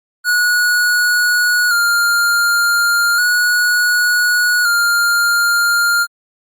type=tone with vibrato; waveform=square; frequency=1430 Hz; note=F6; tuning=41 cents sharp; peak=-12 dBFS; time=0.24-6.07 s; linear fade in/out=50 ms; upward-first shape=square; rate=0.34 Hz; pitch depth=34 cents each way; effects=Opus 48 kbps